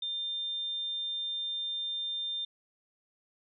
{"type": "tone", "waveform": "sine", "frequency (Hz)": 3600, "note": "A7", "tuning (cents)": 39, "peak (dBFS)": -32, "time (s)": [0.02, 2.45], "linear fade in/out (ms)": 5, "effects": []}